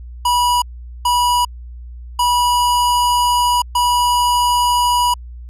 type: tone bursts at uneven times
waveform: square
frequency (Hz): 974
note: B5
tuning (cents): -24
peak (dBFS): -13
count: 4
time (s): 0.25-0.62 / 1.05-1.45 / 2.19-3.62 / 3.75-5.14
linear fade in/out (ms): 5
effects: added 60 Hz sine -30 dBFS peak until 5.49 s + resampled to 32000 Hz